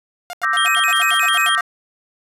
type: tone bursts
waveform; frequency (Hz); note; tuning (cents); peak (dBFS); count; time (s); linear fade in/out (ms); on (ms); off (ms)
sawtooth; 709; F5; +26; -23; 12; 0.3-1.608; 0; 32; 84
type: chord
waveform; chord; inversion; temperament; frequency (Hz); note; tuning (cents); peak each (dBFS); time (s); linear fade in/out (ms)
sine; E half-diminished seventh; third; equal; 1174.7 / 1318.5 / 1568 / 1864.7; D6 / E6 / G6 / Bb6; 0 / 0 / 0 / 0; -21; 0.43-1.61; 5
type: tone with vibrato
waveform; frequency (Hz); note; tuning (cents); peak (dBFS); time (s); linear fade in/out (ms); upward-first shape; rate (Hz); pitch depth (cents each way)
square; 2847; F7; +33; -18; 0.57-1.55; 0; square; 5.6; 210
type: noise with tremolo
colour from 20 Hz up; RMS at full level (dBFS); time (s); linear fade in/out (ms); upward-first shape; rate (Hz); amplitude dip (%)
blue; -32; 0.83-1.53; 50; sine; 16; 100
effects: resampled to 32000 Hz